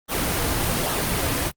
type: noise with flanger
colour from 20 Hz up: pink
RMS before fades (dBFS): -23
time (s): 0.08-1.52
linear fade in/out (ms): 50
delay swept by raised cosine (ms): 0.41 to 5.41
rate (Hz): 1.2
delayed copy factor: -0.5
effects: Opus 32 kbps